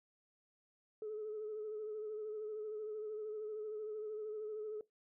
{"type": "tone with vibrato", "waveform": "sine", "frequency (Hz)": 428.5, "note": "A4", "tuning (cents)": -46, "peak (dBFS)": -39, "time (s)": [1.02, 4.81], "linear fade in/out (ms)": 2, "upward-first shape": "sine", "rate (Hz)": 13, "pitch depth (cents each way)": 37, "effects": ["noise-tail reverb RT60 0.2 s tail -21 dB re dry", "tanh soft clip ceiling -36 dBFS"]}